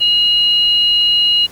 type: tone pair together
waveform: sine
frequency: 2871 / 4058 Hz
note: F7 / B7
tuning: +47 / +46 cents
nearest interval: tritone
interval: 599 cents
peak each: -10 / -20 dBFS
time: 0-1.47 s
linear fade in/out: 20 ms
effects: pink hiss -40 dBFS RMS until 1.51 s